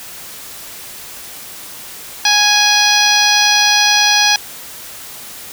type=harmonic tone; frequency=830.6 Hz; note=G#5; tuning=in tune; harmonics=1 / 2 / 3 / 4 / 5 / 6 / 7; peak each=-17 / -17 / -17 / -17 / -17 / -17 / -17 dBFS; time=2.25-4.36 s; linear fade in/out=2 ms; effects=white hiss -32 dBFS RMS until 5.52 s